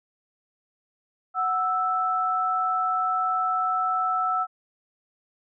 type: tone pair together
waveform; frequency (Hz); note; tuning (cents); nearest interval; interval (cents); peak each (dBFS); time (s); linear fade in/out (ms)
sine; 740 / 1318.5; F#5 / E6; 0 / 0; minor seventh; 1000; -27 / -23; 1.34-4.47; 50
effects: none